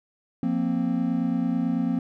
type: chord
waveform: triangle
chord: F suspended fourth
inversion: none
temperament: just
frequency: 174.61 / 232.8 / 261.9 Hz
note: F3 / Bb3 / C4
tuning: 0 / -2 / +2 cents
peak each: -26 / -24 / -24 dBFS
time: 0.43-1.99 s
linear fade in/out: 2 ms
effects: none